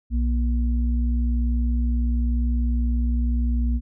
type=tone pair together; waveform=sine; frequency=60.45 / 238.2 Hz; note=B1 / A#3; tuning=-36 / +38 cents; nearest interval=2 octaves; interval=2374 cents; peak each=-19 / -28 dBFS; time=0.1-3.81 s; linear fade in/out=50 ms; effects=none